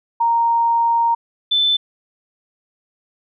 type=tone pair in turn; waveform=sine; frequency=930 / 3522 Hz; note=A#5 / A7; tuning=-4 / +1 cents; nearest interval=octave + major seventh; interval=2305 cents; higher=second; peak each=-13 dBFS; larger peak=neither; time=0.2-1.15 / 1.51-1.77 s; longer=first; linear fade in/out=10 ms; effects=none